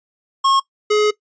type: tone pair in turn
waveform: square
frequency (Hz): 1085 / 422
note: C#6 / G#4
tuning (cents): -37 / +28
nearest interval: octave + major third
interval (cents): 1635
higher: first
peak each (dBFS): -13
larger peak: neither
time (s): 0.44-0.6 / 0.9-1.11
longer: second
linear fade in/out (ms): 10
effects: noise-tail reverb RT60 0.1 s tail -19 dB re dry + resampled to 16000 Hz